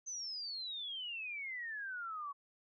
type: exponential sweep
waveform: sine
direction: down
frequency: 6260 to 1108.7 Hz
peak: -40 dBFS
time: 0.06-2.33 s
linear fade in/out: 20 ms
effects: none